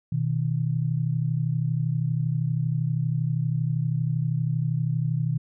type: tone pair together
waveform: sine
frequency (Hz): 124 / 156.62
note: B2 / D#3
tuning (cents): +7 / +12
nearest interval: major third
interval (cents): 405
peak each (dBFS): -25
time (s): 0.12-5.38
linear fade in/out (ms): 5
effects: none

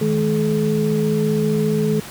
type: tone cluster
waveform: sine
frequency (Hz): 157.6 / 212.6 / 428.8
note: D#3 / G#3 / A4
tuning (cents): +23 / +41 / -45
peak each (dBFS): -20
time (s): 0.01-2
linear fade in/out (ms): 5
effects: pink hiss -35 dBFS RMS until 2.1 s + high-pass 80 Hz 12 dB/octave

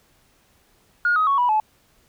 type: tone with pitch steps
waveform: sine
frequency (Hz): 1432 / 1261.1 / 1110.6 / 978.1 / 861.4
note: F6 / D#6 / C#6 / B5 / A5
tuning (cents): +43 / +23 / +3 / -17 / -37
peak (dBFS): -15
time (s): 1.05-1.6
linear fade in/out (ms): 2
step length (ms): 110
effects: tanh soft clip ceiling -11 dBFS + pink hiss -60 dBFS RMS until 2.08 s

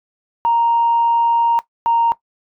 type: tone pair in turn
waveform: sine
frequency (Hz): 932.3 / 928.8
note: A#5 / A#5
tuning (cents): 0 / -7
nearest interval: unison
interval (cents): 7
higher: first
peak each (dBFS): -11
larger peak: neither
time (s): 0.45-1.59 / 1.86-2.12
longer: first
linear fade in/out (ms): 0
effects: noise-tail reverb RT60 0.1 s tail -17 dB re dry + tanh soft clip ceiling -7 dBFS

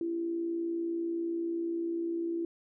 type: tone with amplitude modulation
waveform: sine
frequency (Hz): 336.2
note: E4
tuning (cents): +34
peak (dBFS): -28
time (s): 0.01-2.45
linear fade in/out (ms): 2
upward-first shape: sine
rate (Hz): 60.1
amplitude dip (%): 45
effects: none

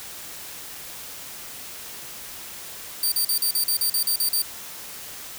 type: tone bursts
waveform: 10% pulse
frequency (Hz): 4641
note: D8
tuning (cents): -21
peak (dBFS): -13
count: 11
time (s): 3.03-4.419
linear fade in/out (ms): 2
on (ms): 89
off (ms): 41
effects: white hiss -38 dBFS RMS until 5.38 s

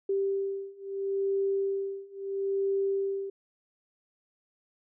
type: beating tone pair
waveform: sine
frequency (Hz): 392 / 392.75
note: G4 / G4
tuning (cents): 0 / +3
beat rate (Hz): 0.75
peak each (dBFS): -31 / -30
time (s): 0.09-3.3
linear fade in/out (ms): 5
effects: none

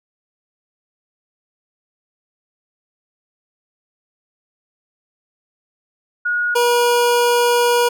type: tone pair in turn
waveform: sine / 25% pulse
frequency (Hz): 1446 / 480.7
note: F#6 / B4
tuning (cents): -40 / -47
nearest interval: octave + perfect fifth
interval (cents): 1907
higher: first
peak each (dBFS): -16 / -9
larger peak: second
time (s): 6.25-6.55 / 6.55-7.89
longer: second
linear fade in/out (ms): 10
effects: none

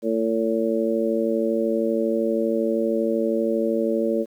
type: harmonic tone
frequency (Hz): 112.7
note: A2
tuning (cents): +42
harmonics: 2 / 3 / 4 / 5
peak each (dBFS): -25 / -25 / -25 / -25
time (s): 0.02-4.26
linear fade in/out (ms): 50
effects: 9-bit

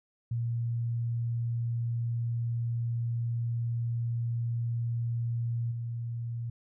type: tone with level steps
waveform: sine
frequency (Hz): 117.4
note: A#2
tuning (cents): +13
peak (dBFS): -28 / -32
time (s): 0.31-6.5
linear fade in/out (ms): 5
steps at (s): 5.71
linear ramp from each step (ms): 10
effects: none

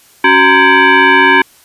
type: tone with frequency modulation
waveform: sine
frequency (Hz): 373.3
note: F#4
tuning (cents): +15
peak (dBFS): -4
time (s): 0.24-1.42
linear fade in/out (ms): 5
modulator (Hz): 651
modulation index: 3.2
effects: white hiss -45 dBFS RMS until 1.64 s + resampled to 32000 Hz

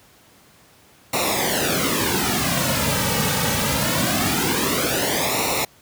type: noise with flanger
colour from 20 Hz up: pink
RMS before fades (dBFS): -21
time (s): 1.13-5.65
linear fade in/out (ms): 5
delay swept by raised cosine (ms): 0.62 to 2.92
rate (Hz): 0.23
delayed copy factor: -0.8
effects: pink hiss -52 dBFS RMS until 5.81 s + high-pass 80 Hz 12 dB/octave

